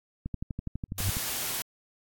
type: click train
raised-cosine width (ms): 5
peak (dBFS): -21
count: 12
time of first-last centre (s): 0.26-1.169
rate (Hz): 12.1
type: tone with exponential growth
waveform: sine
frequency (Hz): 95.8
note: G2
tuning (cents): -39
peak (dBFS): -21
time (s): 0.88-1.1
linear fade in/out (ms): 5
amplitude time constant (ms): 46
type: noise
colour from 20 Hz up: white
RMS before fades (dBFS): -32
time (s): 0.98-1.62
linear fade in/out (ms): 2
effects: AAC 64 kbps